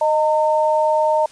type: tone pair together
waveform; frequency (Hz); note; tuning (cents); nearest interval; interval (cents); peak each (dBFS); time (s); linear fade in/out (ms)
sine; 618.6 / 910; D#5 / A#5; -10 / -42; perfect fifth; 668; -16 / -17; 0.01-1.26; 5
effects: white hiss -46 dBFS RMS until 1.31 s + resampled to 22050 Hz